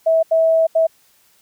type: tone bursts at uneven times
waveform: sine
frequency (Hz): 650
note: E5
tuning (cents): -24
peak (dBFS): -11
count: 3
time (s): 0.06-0.23 / 0.31-0.67 / 0.75-0.87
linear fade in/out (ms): 10
effects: white hiss -56 dBFS RMS until 1.41 s